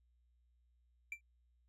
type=tone with exponential decay; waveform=triangle; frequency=2349 Hz; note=D7; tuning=in tune; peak=-35 dBFS; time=1.12-1.21 s; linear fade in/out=2 ms; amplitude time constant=18 ms; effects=added 60 Hz sine -70 dBFS peak until 1.68 s + resampled to 32000 Hz